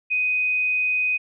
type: tone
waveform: sine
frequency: 2500 Hz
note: D#7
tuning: 8 cents sharp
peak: -19 dBFS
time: 0.1-1.18 s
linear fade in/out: 20 ms
effects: none